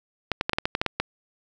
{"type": "clicks", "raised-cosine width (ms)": 0.3, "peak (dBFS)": -7, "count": 10, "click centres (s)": [0.317, 0.411, 0.495, 0.533, 0.585, 0.655, 0.751, 0.815, 0.863, 1], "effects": []}